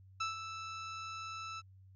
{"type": "tone with ADSR envelope", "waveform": "sawtooth", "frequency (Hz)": 1318.5, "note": "E6", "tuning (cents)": 0, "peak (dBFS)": -29, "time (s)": [0.2, 1.62], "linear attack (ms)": 9, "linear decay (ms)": 140, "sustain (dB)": -9, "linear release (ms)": 33, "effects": ["added 95 Hz sine -56 dBFS peak until 1.95 s", "resampled to 16000 Hz"]}